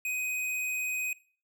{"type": "tone", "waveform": "square", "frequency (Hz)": 2506, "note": "D#7", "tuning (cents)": 12, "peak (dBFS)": -31, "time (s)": [0.05, 1.13], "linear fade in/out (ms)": 2, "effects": ["noise-tail reverb RT60 0.4 s tail -18 dB re dry"]}